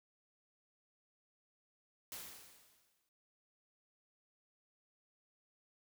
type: noise with exponential decay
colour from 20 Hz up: white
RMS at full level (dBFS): -45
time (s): 2.12-3.09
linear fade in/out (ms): 1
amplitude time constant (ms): 210
effects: none